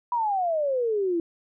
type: exponential sweep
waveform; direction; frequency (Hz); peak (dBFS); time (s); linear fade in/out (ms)
sine; down; 987.8 to 327.9; -22; 0.12-1.2; 2
effects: none